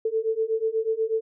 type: beating tone pair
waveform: sine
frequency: 440 / 448.2 Hz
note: A4 / A4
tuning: 0 / +32 cents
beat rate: 8.2 Hz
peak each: -26 / -25 dBFS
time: 0.05-1.21 s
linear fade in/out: 5 ms
effects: none